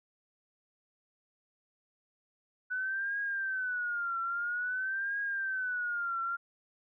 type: tone with vibrato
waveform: sine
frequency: 1491 Hz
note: F#6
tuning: 13 cents sharp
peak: -31 dBFS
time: 2.7-6.37 s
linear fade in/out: 20 ms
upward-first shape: triangle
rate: 0.5 Hz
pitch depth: 170 cents each way
effects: none